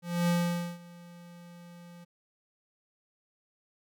square tone with ADSR envelope, 173.3 Hz, F3, 13 cents flat, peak -24 dBFS, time 0.02-2.05 s, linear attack 260 ms, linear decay 500 ms, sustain -24 dB, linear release 16 ms, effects none

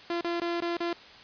sawtooth tone with dropouts, 342.6 Hz, F4, 33 cents flat, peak -24 dBFS, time 0.1-0.93 s, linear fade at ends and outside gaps 2 ms, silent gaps 0.21-0.245 / 0.4-0.417 / 0.604-0.621 / 0.769-0.804 s, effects white hiss -49 dBFS RMS until 1.23 s + resampled to 11025 Hz

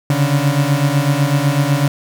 35% pulse beating tone pair, 138.59 / 146.59 Hz, C#3 / D3, 0 / -3 cents, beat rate 8 Hz, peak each -14 dBFS, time 0.1-1.88 s, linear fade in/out 2 ms, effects 8-bit

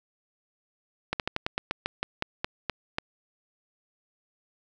slowing click train, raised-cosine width 0.3 ms, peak -11 dBFS, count 13, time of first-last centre 1.13-2.984 s, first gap 68 ms, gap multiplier 1.14, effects none

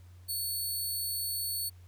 5% pulse tone, 4435 Hz, C#8, in tune, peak -25 dBFS, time 0.28-1.7 s, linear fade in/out 20 ms, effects added 89 Hz sine -50 dBFS peak until 1.87 s + pink hiss -66 dBFS RMS until 1.87 s

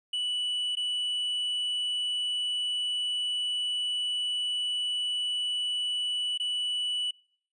triangle tone with dropouts, 2960 Hz, F#7, in tune, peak -26 dBFS, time 0.13-7.11 s, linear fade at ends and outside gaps 5 ms, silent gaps 0.754-0.769 / 6.377-6.398 s, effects noise-tail reverb RT60 0.6 s tail -26 dB re dry + resampled to 24000 Hz

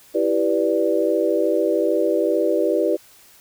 sine chord, E minor seventh, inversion none, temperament equal, 329.6 / 392 / 493.9 / 587.3 Hz, E4 / G4 / B4 / D5, 0 / 0 / 0 / 0 cents, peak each -22 dBFS, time 0.14-2.97 s, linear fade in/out 20 ms, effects white hiss -50 dBFS RMS until 3.4 s

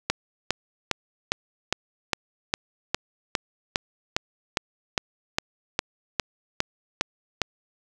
click train, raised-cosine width 0.2 ms, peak -4 dBFS, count 19, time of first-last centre 0.1-7.417 s, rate 2.46 Hz, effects none

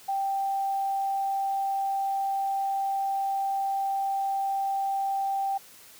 sine tone, 784 Hz, G5, in tune, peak -25 dBFS, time 0.08-5.58 s, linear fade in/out 10 ms, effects white hiss -51 dBFS RMS until 5.99 s + high-pass 60 Hz 12 dB/octave

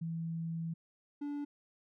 sine / triangle tone pair in turn, 164.81 / 289.2 Hz, E3 / D4, 0 / -27 cents, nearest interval minor seventh, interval 973 cents, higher second, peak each -35 / -34 dBFS, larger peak second, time 0.01-0.74 / 1.21-1.45 s, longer first, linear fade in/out 10 ms, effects none

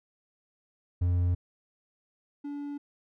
triangle tone pair in turn, 88.5 / 287.5 Hz, F2 / D4, +23 / -37 cents, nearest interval octave + minor sixth, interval 2040 cents, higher second, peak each -21 / -32 dBFS, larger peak first, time 1.01-1.35 / 2.44-2.78 s, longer neither, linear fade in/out 10 ms, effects none

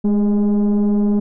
sine tone with frequency modulation, 207.7 Hz, G#3, in tune, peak -10 dBFS, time 0.04-1.2 s, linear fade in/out 10 ms, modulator 199 Hz, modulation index 0.54, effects tanh soft clip ceiling -12 dBFS

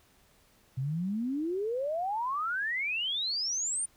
sine exponential sweep, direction up, 125.4 to 9340 Hz, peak -29 dBFS, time 0.77-3.86 s, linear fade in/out 10 ms, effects pink hiss -64 dBFS RMS until 3.96 s

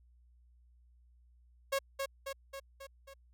sawtooth tone with echo, 547 Hz, C#5, 23 cents flat, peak -26 dBFS, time 1.72-1.79 s, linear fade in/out 10 ms, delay 270 ms, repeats 5, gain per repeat -4 dB, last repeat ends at 3.14 s, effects added 60 Hz sine -61 dBFS peak until 3.33 s

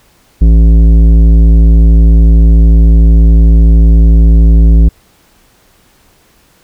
sine tone with tanh clipping, 55.4 Hz, A1, 13 cents sharp, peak -3 dBFS, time 0.41-4.89 s, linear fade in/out 10 ms, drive 12 dB, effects pink hiss -48 dBFS RMS until 6.63 s

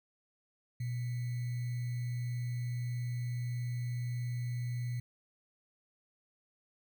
sine tone with sample-and-hold, 121.6 Hz, B2, 26 cents flat, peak -33 dBFS, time 0.8-5 s, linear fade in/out 5 ms, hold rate 2100 Hz, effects none

